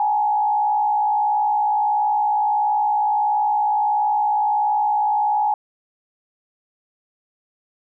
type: tone with frequency modulation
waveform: sine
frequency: 840 Hz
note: G#5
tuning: 19 cents sharp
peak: -16 dBFS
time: 0-5.54 s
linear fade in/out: 2 ms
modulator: 61.5 Hz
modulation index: 0.69
effects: none